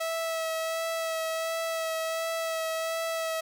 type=tone with vibrato; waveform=sawtooth; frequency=651 Hz; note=E5; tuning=22 cents flat; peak=-25 dBFS; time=0-3.41 s; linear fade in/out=10 ms; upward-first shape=sine; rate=1.4 Hz; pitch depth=15 cents each way; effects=none